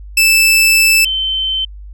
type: tone pair in turn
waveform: sawtooth / sine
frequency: 2637 / 3085 Hz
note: E7 / G7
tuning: 0 / -28 cents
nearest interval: minor third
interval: 272 cents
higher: second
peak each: -4 / -14 dBFS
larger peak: first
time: 0.17-1.05 / 1.05-1.65 s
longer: first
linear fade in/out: 5 ms
effects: added 50 Hz sine -29 dBFS peak until 1.93 s